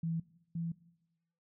sine tone pair in turn, 164.8 / 167.2 Hz, E3 / E3, 0 / +25 cents, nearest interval unison, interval 25 cents, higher second, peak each -32 / -34 dBFS, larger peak first, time 0.03-0.2 / 0.55-0.72 s, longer neither, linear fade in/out 5 ms, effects noise-tail reverb RT60 0.9 s tail -19 dB re dry

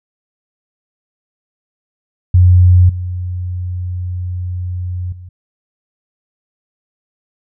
sine tone with level steps, 90 Hz, F#2, 47 cents flat, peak -4 / -18 / -30 dBFS, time 2.34-5.29 s, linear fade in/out 5 ms, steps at 2.89 / 5.12 s, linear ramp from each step 5 ms, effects none

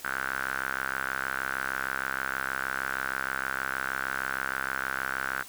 sawtooth tone with band-pass filter, 66.4 Hz, C2, 26 cents sharp, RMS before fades -32 dBFS, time 0.04-5.43 s, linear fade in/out 10 ms, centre 1500 Hz, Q 7.9, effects white hiss -47 dBFS RMS until 5.48 s

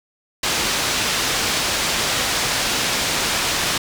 white low-pass noise, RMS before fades -21 dBFS, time 0.43-3.78 s, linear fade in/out 5 ms, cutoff 5600 Hz, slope 12 dB/octave, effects none

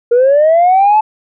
sine linear sweep, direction up, 466.2 to 875 Hz, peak -4 dBFS, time 0.11-1.01 s, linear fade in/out 10 ms, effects tanh soft clip ceiling -3 dBFS

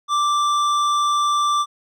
sine tone with hard clipping, 1174.7 Hz, D6, in tune, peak -18 dBFS, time 0.08-1.66 s, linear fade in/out 50 ms, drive 11 dB, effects none

